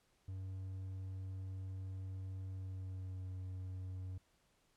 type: tone with pitch glide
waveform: triangle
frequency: 94.7 to 92.97 Hz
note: F#2 to F#2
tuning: +41 to +9 cents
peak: -40 dBFS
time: 0.28-4.18 s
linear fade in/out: 5 ms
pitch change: -32 cents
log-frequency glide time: 2.49-3.25 s
effects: pink hiss -75 dBFS RMS until 4.76 s + low-pass 11000 Hz 12 dB/octave